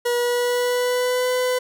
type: tone with pitch glide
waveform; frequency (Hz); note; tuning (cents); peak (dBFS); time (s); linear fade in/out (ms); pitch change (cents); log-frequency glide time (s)
40% pulse; 482.3 to 502.8; B4 to B4; -41 to +31; -18; 0.05-1.59; 10; +72; 0.16-1.3
effects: none